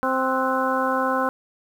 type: harmonic tone with a mistuned harmonic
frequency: 261.6 Hz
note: C4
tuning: in tune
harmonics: 1 / 2 / 3 / 4 / 5 / 6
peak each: -27 / -25 / -28 / -25 / -28 / -29 dBFS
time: 0.03-1.29 s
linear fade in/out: 0 ms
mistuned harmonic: 6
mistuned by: -90 cents
effects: 8-bit